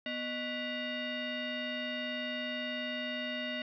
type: tone with frequency modulation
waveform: sine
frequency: 1108.7 Hz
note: C#6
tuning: in tune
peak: -34 dBFS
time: 0.06-3.62 s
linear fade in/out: 2 ms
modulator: 862 Hz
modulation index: 2.6
effects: none